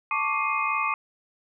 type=tone cluster; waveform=sine; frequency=884 / 1111 / 1175 / 2115 / 2501 Hz; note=A5 / C#6 / D6 / C7 / D#7; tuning=+8 / +4 / +1 / +18 / +8 cents; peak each=-32 / -30 / -27 / -32 / -29 dBFS; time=0.11-0.94 s; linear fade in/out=2 ms; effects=none